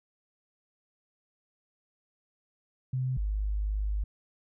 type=tone pair in turn; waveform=sine; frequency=129.1 / 51.33 Hz; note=C3 / G#1; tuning=-23 / -20 cents; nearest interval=octave + major third; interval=1597 cents; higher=first; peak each=-27 dBFS; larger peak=neither; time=2.93-3.17 / 3.17-4.04 s; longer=second; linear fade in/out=5 ms; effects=none